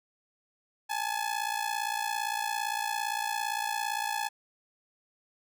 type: ring-modulated tone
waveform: sawtooth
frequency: 852 Hz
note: G#5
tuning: 44 cents sharp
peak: -23 dBFS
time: 0.89-4.29 s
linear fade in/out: 20 ms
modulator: 28.8 Hz
effects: none